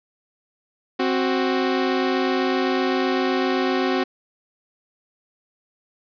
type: tone pair together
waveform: sawtooth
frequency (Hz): 263.3 / 371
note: C4 / F#4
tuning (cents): +11 / +5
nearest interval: tritone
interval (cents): 594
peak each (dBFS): -18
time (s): 0.99-4.04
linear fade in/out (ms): 10
effects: resampled to 11025 Hz + 9-bit